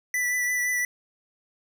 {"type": "tone with vibrato", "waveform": "square", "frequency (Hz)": 1975.5, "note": "B6", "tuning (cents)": 0, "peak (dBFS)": -24, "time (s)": [0.14, 0.85], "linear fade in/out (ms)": 2, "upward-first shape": "triangle", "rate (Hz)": 5.8, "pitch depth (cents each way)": 22, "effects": []}